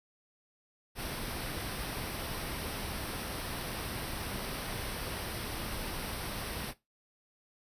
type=band-stop noise; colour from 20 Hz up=pink; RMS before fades=-38 dBFS; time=0.95-6.74 s; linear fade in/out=50 ms; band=5900 to 8300 Hz; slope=96 dB/octave; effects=noise-tail reverb RT60 0.2 s tail -17 dB re dry + resampled to 32000 Hz